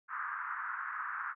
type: band-pass noise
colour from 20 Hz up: white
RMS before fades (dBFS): -39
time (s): 0.08-1.35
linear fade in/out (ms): 50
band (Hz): 1100 to 1600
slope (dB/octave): 48
effects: none